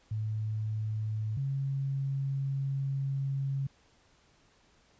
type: tone pair in turn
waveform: sine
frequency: 108.4 / 136.82 Hz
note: A2 / C#3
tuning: -25 / -22 cents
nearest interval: major third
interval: 403 cents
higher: second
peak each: -30 / -29 dBFS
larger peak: second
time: 0.11-1.37 / 1.37-3.67 s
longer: second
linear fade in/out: 5 ms
effects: pink hiss -65 dBFS RMS until 4.99 s + resampled to 16000 Hz

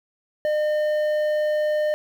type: tone with low-pass filter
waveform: square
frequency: 606 Hz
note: D#5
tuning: 46 cents flat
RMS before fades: -22 dBFS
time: 0.45-1.94 s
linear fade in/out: 0 ms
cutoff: 1600 Hz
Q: 0.67
effects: 8-bit

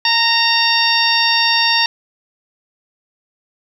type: harmonic tone with a mistuned harmonic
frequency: 920 Hz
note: A#5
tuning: 23 cents flat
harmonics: 1 / 2 / 3 / 4 / 5 / 6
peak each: -19 / -19 / -19 / -19 / -19 / -19 dBFS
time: 0.05-1.86 s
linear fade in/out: 2 ms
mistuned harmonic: 2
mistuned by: +15 cents
effects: 7-bit

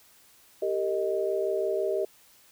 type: chord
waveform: sine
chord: Eb major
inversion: first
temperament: equal with one note detuned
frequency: 392 / 457.9 / 622.3 Hz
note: G4 / Bb4 / Eb5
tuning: 0 / -31 / 0 cents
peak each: -28 / -32 / -29 dBFS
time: 0.62-2.05 s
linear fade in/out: 5 ms
effects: white hiss -58 dBFS RMS until 2.51 s

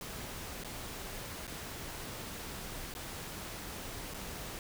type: noise with dropouts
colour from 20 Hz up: pink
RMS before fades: -43 dBFS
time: 0.01-4.59 s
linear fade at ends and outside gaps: 1 ms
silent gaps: 0.637-0.646 / 1.469-1.477 / 2.94-2.95 / 4.138-4.143 s
effects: none

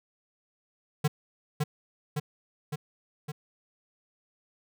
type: tone with echo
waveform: square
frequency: 150 Hz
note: D3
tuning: 37 cents sharp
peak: -22 dBFS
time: 1.04-1.08 s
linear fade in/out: 10 ms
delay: 560 ms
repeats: 4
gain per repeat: -3 dB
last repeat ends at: 3.32 s
effects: none

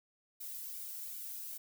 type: noise with flanger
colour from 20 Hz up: violet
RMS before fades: -44 dBFS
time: 0.4-1.58 s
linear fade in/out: 10 ms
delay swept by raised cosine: 1.3 to 2.06 ms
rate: 2.6 Hz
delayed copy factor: +0.65
effects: none

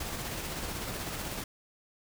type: noise with tremolo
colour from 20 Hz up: pink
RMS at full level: -36 dBFS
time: 0-1.44 s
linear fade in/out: 5 ms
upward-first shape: square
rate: 16 Hz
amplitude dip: 25%
effects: none

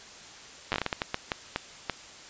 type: slowing click train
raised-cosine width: 0.3 ms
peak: -11 dBFS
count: 13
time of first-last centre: 0.72-1.897 s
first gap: 9 ms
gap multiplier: 1.39
effects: white hiss -47 dBFS RMS until 2.29 s + resampled to 16000 Hz

